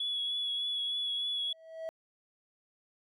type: tone with vibrato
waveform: sine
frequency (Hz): 3381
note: G#7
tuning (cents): +30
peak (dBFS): -30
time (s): 0-1.53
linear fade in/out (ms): 5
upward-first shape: triangle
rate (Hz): 3.3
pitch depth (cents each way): 23
type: tone with exponential growth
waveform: triangle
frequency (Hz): 648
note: E5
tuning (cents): -30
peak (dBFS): -31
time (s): 1.33-1.89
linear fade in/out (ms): 0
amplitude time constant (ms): 120
effects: tanh soft clip ceiling -26 dBFS